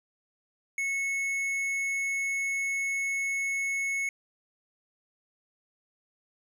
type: tone with tanh clipping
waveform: sine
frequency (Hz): 2197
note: C#7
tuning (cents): -16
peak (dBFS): -29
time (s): 0.78-4.09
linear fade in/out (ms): 2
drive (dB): 10
effects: none